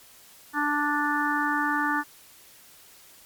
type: harmonic tone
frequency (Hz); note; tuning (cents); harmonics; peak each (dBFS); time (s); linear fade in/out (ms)
293.7; D4; 0; 1 / 3 / 4 / 5 / 6; -29 / -29 / -29 / -29 / -29; 0.53-2.04; 50
effects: white hiss -52 dBFS RMS until 3.25 s + MP3 96 kbps